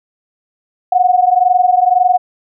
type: tone pair together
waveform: sine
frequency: 718.1 / 740 Hz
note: F5 / F#5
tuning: +48 / 0 cents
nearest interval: minor second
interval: 52 cents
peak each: -11 dBFS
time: 0.92-2.18 s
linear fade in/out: 5 ms
effects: none